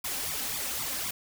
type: noise with flanger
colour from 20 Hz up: white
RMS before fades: -33 dBFS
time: 0.04-1.11 s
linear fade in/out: 5 ms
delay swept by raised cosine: 0.85 to 3.95 ms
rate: 3.9 Hz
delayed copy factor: +0.85
effects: none